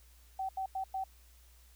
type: tone bursts at uneven times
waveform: sine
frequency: 766 Hz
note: G5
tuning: 40 cents flat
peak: -33 dBFS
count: 4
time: 0.39-0.49 / 0.57-0.66 / 0.75-0.84 / 0.94-1.04 s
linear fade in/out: 5 ms
effects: added 60 Hz sine -58 dBFS peak until 1.75 s + white hiss -65 dBFS RMS until 1.75 s